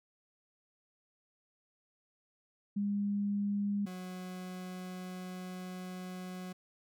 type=tone pair in turn; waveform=sine / 40% pulse; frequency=202.9 / 183.21 Hz; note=G#3 / F#3; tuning=-40 / -17 cents; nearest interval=major second; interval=177 cents; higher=first; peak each=-30 / -40 dBFS; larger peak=first; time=2.76-3.86 / 3.86-6.53 s; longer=second; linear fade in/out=10 ms; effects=none